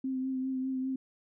sine tone with vibrato, 261.6 Hz, C4, in tune, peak -30 dBFS, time 0.04-0.96 s, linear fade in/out 5 ms, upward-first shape triangle, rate 5 Hz, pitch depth 27 cents each way, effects none

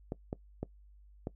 clicks, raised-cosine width 2 ms, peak -22 dBFS, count 4, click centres 0.121 / 0.329 / 0.63 / 1.271 s, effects noise-tail reverb RT60 0.1 s tail -20 dB re dry + added 50 Hz sine -55 dBFS peak until 1.35 s

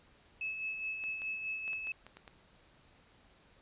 sine tone with tremolo, 2596 Hz, E7, 27 cents flat, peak -34 dBFS, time 0.41-1.92 s, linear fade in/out 2 ms, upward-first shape sine, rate 4.8 Hz, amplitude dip 45%
clicks, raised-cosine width 0.3 ms, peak -34 dBFS, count 8, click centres 1.039 / 1.219 / 1.679 / 1.732 / 1.871 / 2.066 / 2.17 / 2.278 s
effects pink hiss -64 dBFS RMS until 3.61 s + resampled to 8000 Hz

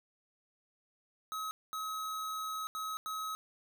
square tone bursts at uneven times, 1278 Hz, D#6, 46 cents sharp, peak -37 dBFS, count 4, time 1.32-1.51 / 1.73-2.67 / 2.75-2.97 / 3.06-3.35 s, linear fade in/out 0 ms, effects none

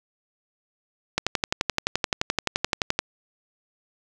click train, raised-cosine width 0.2 ms, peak -4 dBFS, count 22, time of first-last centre 1.18-2.99 s, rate 11.6 Hz, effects none

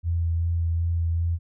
sine tone with vibrato, 84 Hz, E2, 33 cents sharp, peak -21 dBFS, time 0.03-1.39 s, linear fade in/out 50 ms, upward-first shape sine, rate 2.6 Hz, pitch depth 16 cents each way, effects none

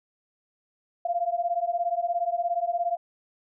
sine beating tone pair, 684 / 701 Hz, F5 / F5, -36 / +6 cents, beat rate 17 Hz, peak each -27 dBFS, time 1.05-2.97 s, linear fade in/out 5 ms, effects none

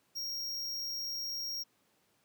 square tone, 5588 Hz, F8, in tune, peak -36 dBFS, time 0.15-1.64 s, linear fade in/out 20 ms, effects pink hiss -72 dBFS RMS until 2.24 s + high-pass 150 Hz 12 dB/octave

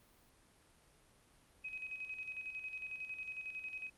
sine tone with tremolo, 2532 Hz, D#7, 30 cents sharp, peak -40 dBFS, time 1.64-3.9 s, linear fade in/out 10 ms, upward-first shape square, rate 11 Hz, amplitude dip 55%, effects pink hiss -67 dBFS RMS until 3.97 s + Opus 32 kbps

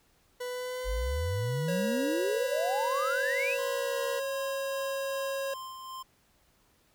40% pulse tone with vibrato, 493.9 Hz, B4, in tune, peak -33 dBFS, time 0.4-4.2 s, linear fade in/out 10 ms, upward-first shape triangle, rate 0.48 Hz, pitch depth 51 cents each way
sine exponential sweep, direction up, 46.26 to 2796 Hz, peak -29 dBFS, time 0.84-3.58 s, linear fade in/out 50 ms
square tone, 547 Hz, C#5, 23 cents flat, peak -32 dBFS, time 1.68-5.54 s, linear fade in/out 5 ms
square tone with tremolo, 1046.5 Hz, C6, in tune, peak -39 dBFS, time 3.58-6.03 s, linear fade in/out 10 ms, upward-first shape sine, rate 2.6 Hz, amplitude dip 35%
effects pink hiss -67 dBFS RMS until 6.94 s

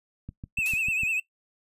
click train, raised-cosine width 5 ms, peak -25 dBFS, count 6, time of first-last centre 0.29-1.034 s, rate 6.72 Hz
triangle tone with vibrato, 2593 Hz, E7, 29 cents flat, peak -23 dBFS, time 0.57-1.2 s, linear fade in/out 5 ms, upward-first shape triangle, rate 9.9 Hz, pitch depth 85 cents each way
blue noise with exponential decay, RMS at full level -32 dBFS, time 0.66-0.97 s, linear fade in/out 0 ms, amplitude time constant 66 ms
effects noise-tail reverb RT60 0.1 s tail -19 dB re dry + resampled to 32000 Hz

